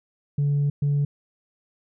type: tone bursts at uneven times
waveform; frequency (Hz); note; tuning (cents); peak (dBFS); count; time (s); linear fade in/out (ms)
sine; 143.6; D3; -39; -17; 2; 0.38-0.7 / 0.82-1.05; 5
effects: tanh soft clip ceiling -17 dBFS